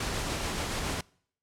pink noise with tremolo, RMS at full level -31 dBFS, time 0-1.01 s, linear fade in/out 5 ms, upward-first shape sine, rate 7 Hz, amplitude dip 25%, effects noise-tail reverb RT60 0.6 s tail -25 dB re dry + low-pass 9000 Hz 12 dB/octave

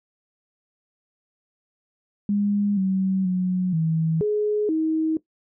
sine tone with pitch steps, 203.9 / 190.2 / 183.2 / 161.2 / 420.5 / 317.3 Hz, G#3 / F#3 / F#3 / E3 / G#4 / D#4, -32 / +48 / -17 / -38 / +22 / +34 cents, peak -19 dBFS, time 2.29-5.17 s, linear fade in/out 2 ms, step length 480 ms, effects noise-tail reverb RT60 0.1 s tail -17 dB re dry

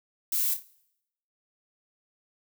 violet noise with echo, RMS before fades -27 dBFS, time 0.32-0.54 s, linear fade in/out 5 ms, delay 29 ms, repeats 3, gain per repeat -8 dB, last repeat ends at 0.627 s, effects noise-tail reverb RT60 0.8 s tail -22 dB re dry

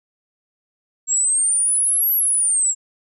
sine exponential two-way sweep, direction up then down, 7459 to 11830 to 7459 Hz, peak -15 dBFS, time 1.07-2.75 s, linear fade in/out 50 ms, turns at 2.13 s, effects none

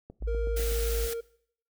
click train, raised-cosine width 2 ms, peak -30 dBFS, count 6, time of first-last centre 0.1-0.72 s, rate 8.06 Hz
sine tone, 54.1 Hz, A1, 29 cents flat, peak -27 dBFS, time 0.2-1.09 s, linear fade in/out 50 ms
triangle tone with pitch glide, 466.2 to 463 Hz, A#4 to A#4, 0 to -12 cents, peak -29 dBFS, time 0.27-1.21 s, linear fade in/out 10 ms, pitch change -12 cents, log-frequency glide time 0.52-1.02 s
white band-stop noise, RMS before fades -37 dBFS, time 0.56-1.14 s, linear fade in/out 10 ms, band 830 to 1200 Hz, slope 96 dB/octave
effects noise-tail reverb RT60 0.6 s tail -20 dB re dry

